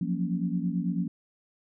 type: chord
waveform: sine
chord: Gb major seventh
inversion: third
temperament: equal with one note detuned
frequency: 174.61 / 183.72 / 233.1 / 277.2 Hz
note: F3 / Gb3 / Bb3 / Db4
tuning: 0 / -12 / 0 / 0 cents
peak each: -29 / -31 / -34 / -35 dBFS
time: 0.01-1.08 s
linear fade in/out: 5 ms
effects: none